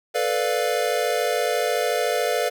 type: chord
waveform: square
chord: B half-diminished seventh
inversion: third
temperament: equal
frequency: 440 / 493.9 / 587.3 / 698.5 Hz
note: A4 / B4 / D5 / F5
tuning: 0 / 0 / 0 / 0 cents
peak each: -28 / -26 / -27 / -27 dBFS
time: 0.14-2.5 s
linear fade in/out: 20 ms
effects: none